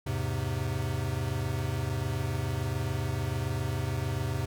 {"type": "chord", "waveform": "square", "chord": "E augmented", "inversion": "none", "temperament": "equal", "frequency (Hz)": [82.41, 103.83, 130.81], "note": ["E2", "G#2", "B#2"], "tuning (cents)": [0, 0, 0], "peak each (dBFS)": [-36, -34, -33], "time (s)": [0.06, 4.46], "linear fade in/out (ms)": 10, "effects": []}